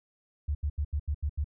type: tone bursts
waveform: sine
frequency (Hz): 73.42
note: D2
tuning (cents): 0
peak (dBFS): -26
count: 7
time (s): 0.48-1.444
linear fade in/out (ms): 10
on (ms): 70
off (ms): 79
effects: none